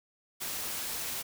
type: noise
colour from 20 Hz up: white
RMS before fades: -36 dBFS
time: 0.4-1.23 s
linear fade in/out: 20 ms
effects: none